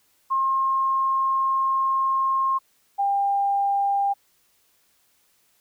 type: tone pair in turn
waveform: sine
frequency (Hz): 1069 / 798.3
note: C6 / G5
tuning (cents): +37 / +31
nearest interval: perfect fourth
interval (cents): 506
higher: first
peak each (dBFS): -19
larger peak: neither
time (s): 0.3-2.59 / 2.98-4.14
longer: first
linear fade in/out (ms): 20
effects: white hiss -64 dBFS RMS until 5.6 s